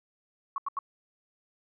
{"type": "tone bursts", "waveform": "sine", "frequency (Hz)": 1108.7, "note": "C#6", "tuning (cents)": 0, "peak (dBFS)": -28, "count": 3, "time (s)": [0.56, 0.789], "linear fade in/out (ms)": 2, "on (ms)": 21, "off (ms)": 83, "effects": []}